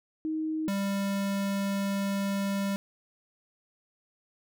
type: tone pair in turn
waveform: sine / square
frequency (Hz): 314.2 / 197.93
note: D#4 / G3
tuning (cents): +17 / +17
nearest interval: minor sixth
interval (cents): 800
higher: first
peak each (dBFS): -28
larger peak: neither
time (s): 0.25-0.68 / 0.68-2.76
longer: second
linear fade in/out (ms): 0
effects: none